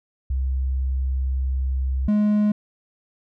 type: tone pair in turn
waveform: sine / triangle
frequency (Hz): 65.6 / 209.4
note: C2 / G#3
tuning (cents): +5 / +15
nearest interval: octave + minor sixth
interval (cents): 2010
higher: second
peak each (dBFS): -20 / -14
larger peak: second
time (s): 0.3-2.08 / 2.08-2.52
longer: first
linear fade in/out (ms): 5
effects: none